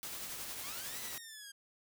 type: noise with tremolo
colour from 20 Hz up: white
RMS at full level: -42 dBFS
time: 0.03-1.18 s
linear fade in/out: 0 ms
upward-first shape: triangle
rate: 11 Hz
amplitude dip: 35%
type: linear two-way sweep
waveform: 10% pulse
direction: up then down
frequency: 1025 to 2023 to 1600 Hz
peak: -39 dBFS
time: 0.63-1.52 s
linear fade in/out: 10 ms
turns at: 0.99 s
effects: none